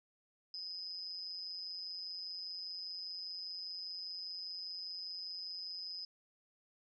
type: tone with amplitude modulation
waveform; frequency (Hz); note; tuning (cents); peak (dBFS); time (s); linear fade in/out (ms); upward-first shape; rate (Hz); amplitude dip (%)
sine; 5050; D#8; +25; -38; 0.54-6.05; 2; sine; 175; 80
effects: none